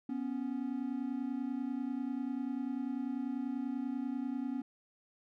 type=tone pair together; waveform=triangle; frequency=247 / 277.2 Hz; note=B3 / C#4; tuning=0 / 0 cents; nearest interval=major second; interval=200 cents; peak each=-35 / -35 dBFS; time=0.09-4.62 s; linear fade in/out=5 ms; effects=none